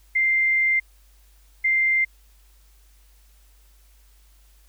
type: tone pair in turn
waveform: sine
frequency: 2093 / 2093 Hz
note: C7 / C7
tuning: 0 / 0 cents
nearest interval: unison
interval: 0 cents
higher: neither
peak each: -17 dBFS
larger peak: neither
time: 0.15-0.8 / 1.64-2.05 s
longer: first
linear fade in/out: 10 ms
effects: added 50 Hz sine -52 dBFS peak until 4.68 s + white hiss -61 dBFS RMS until 4.68 s